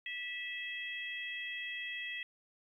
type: harmonic tone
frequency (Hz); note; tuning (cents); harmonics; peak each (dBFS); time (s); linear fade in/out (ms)
653; E5; -17; 3 / 4 / 5; -41 / -43 / -45; 0.06-2.23; 2
effects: 12-bit